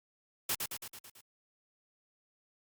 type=noise with echo; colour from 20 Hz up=white; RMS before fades=-32 dBFS; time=0.49-0.55 s; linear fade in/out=5 ms; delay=110 ms; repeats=6; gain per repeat=-4 dB; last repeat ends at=1.21 s; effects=Opus 48 kbps